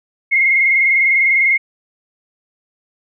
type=tone with vibrato; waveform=sine; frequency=2136 Hz; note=C7; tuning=35 cents sharp; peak=-10 dBFS; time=0.31-1.58 s; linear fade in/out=20 ms; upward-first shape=sine; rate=20 Hz; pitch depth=51 cents each way; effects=none